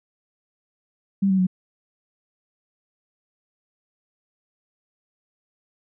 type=tone with pitch steps; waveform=sine; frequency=196.1 / 190.08 / 184.24 Hz; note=G3 / F#3 / F#3; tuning=+1 / +47 / -7 cents; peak=-16 dBFS; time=1.22-1.469 s; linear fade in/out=10 ms; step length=83 ms; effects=none